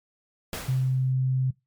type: noise with exponential decay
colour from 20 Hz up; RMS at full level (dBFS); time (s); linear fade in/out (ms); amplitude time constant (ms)
pink; -31; 0.53-1.13; 1; 130
type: tone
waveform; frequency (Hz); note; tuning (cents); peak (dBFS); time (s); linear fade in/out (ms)
sine; 130.2; C3; -8; -21; 0.68-1.51; 10
effects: noise-tail reverb RT60 0.2 s tail -21 dB re dry + MP3 96 kbps